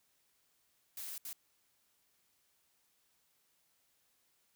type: noise bursts at uneven times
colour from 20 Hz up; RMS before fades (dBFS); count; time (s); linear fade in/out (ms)
blue; -44; 2; 0.97-1.18 / 1.25-1.33; 2
effects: white hiss -75 dBFS RMS until 4.55 s